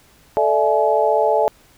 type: tone cluster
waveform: sine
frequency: 438 / 590 / 665 / 848 Hz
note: A4 / D5 / E5 / G#5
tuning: -8 / +8 / +15 / +36 cents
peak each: -19 dBFS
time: 0.37-1.48 s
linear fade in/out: 0 ms
effects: pink hiss -52 dBFS RMS until 1.77 s